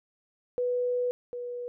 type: tone pair in turn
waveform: sine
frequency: 493 / 487.1 Hz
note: B4 / B4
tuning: -3 / -24 cents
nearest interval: unison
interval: 21 cents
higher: first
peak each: -25 / -33 dBFS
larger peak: first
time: 0.58-1.11 / 1.33-1.68 s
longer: first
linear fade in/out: 0 ms
effects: none